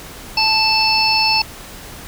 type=harmonic tone; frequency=880 Hz; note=A5; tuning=in tune; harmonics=1 / 3 / 5 / 6; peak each=-18 / -18 / -18 / -18 dBFS; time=0.37-1.42 s; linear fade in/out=5 ms; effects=pink hiss -35 dBFS RMS until 2.07 s